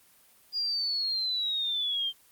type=linear sweep; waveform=sine; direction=down; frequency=4859 to 3136 Hz; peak=-27 dBFS; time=0.52-2.13 s; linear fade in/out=50 ms; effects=white hiss -60 dBFS RMS until 2.31 s + Opus 24 kbps